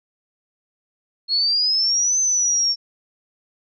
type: exponential two-way sweep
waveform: sine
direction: up then down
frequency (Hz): 4276 to 6190 to 5460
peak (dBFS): -16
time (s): 1.28-2.76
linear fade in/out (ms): 50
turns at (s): 2.19
effects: none